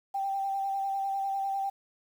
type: tone with vibrato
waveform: sine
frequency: 784 Hz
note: G5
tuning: in tune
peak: -28 dBFS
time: 0.14-1.7 s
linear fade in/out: 10 ms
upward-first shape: sine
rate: 10 Hz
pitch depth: 16 cents each way
effects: 9-bit